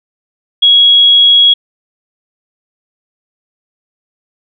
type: tone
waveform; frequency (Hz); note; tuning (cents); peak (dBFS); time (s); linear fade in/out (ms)
sine; 3322; G#7; 0; -3; 0.62-1.54; 10
effects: none